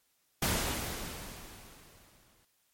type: noise with exponential decay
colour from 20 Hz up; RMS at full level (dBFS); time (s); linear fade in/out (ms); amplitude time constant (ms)
pink; -28; 0.42-2.45; 5; 440
effects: white hiss -73 dBFS RMS until 2.73 s + MP3 64 kbps